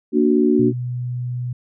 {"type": "chord", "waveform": "sine", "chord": "Bb augmented", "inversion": "none", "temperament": "equal", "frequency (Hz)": [233.1, 293.7, 370], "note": ["Bb3", "D4", "F#4"], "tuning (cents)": [0, 0, 0], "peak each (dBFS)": -17, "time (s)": [0.12, 0.73], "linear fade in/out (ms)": 50}
{"type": "tone", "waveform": "sine", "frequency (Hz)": 123.47, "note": "B2", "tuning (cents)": 0, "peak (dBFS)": -22, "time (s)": [0.59, 1.53], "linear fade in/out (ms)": 5}
{"effects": []}